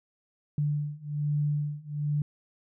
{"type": "beating tone pair", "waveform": "sine", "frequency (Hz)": [146.83, 148.03], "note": ["D3", "D3"], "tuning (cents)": [0, 14], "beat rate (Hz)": 1.2, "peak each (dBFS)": [-30, -29], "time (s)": [0.58, 2.22], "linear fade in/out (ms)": 2, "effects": []}